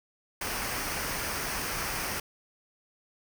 pink noise with comb filter, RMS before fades -33 dBFS, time 0.41-2.2 s, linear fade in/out 5 ms, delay 0.27 ms, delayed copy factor -0.5, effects none

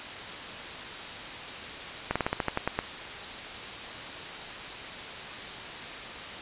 slowing click train, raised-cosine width 0.5 ms, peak -11 dBFS, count 10, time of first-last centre 2.11-2.79 s, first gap 46 ms, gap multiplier 1.12, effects white hiss -38 dBFS RMS until 6.41 s + resampled to 8000 Hz

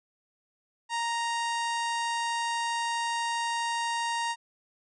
harmonic tone, 932.3 Hz, A#5, in tune, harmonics 1 / 2 / 3 / 4 / 5 / 6 / 7 / 8 / 9 / 10, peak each -29 / -35 / -39 / -41 / -43 / -45 / -46 / -47 / -48 / -49 dBFS, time 0.89-4.36 s, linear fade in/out 50 ms, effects none

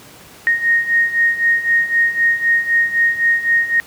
sine beating tone pair, 1858 / 1861.9 Hz, A#6 / A#6, -6 / -3 cents, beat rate 3.9 Hz, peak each -18 / -14 dBFS, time 0.47-3.8 s, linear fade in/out 0 ms, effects pink hiss -41 dBFS RMS until 3.86 s + high-pass 100 Hz 12 dB/octave

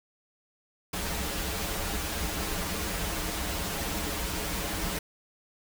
pink noise with comb filter, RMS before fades -32 dBFS, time 0.93-4.99 s, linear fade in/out 5 ms, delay 8 ms, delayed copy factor -1, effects none

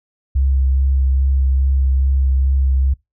sine tone with vibrato, 66.8 Hz, C2, 36 cents sharp, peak -12 dBFS, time 0.35-2.94 s, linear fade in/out 10 ms, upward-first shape sine, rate 2.4 Hz, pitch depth 17 cents each way, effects noise-tail reverb RT60 0.2 s tail -24 dB re dry

